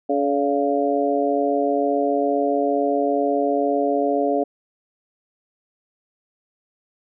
harmonic tone with a mistuned harmonic, 142.2 Hz, C#3, 45 cents sharp, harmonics 2 / 3 / 4 / 5, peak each -23 / -23 / -23 / -23 dBFS, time 0.09-4.44 s, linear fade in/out 10 ms, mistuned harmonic 5, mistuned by -37 cents, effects none

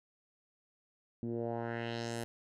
10% pulse tone with low-pass filter sweep, 116.6 Hz, A#2, 1 cent sharp, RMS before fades -38 dBFS, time 1.23-2.24 s, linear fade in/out 0 ms, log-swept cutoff 250 to 12000 Hz, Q 2.1, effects none

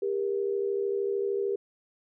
sine tone pair together, 398.3 / 471.5 Hz, G4 / A#4, +28 / +20 cents, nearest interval minor third, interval 292 cents, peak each -27 / -32 dBFS, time 0.02-1.56 s, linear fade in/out 5 ms, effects none

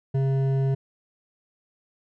sine tone with hard clipping, 135 Hz, C#3, 45 cents flat, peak -22 dBFS, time 0.14-0.75 s, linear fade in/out 10 ms, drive 9 dB, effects none

